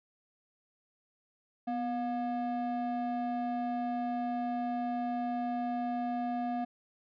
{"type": "ring-modulated tone", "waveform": "triangle", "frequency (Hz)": 480, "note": "B4", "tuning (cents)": -49, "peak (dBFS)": -26, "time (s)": [1.67, 6.65], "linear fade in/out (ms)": 10, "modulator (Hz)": 233, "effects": ["resampled to 11025 Hz"]}